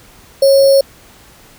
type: tone with sample-and-hold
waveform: sine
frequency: 548 Hz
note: C#5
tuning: 20 cents flat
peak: -5 dBFS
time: 0.42-0.81 s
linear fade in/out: 5 ms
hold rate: 4900 Hz
effects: pink hiss -43 dBFS RMS until 1.58 s